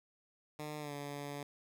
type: tone with pitch glide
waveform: 10% pulse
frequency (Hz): 150.7 to 143.56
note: D3 to D3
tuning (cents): +45 to -39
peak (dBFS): -33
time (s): 0.59-1.43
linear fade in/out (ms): 2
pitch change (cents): -84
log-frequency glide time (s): 0.79-0.93
effects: none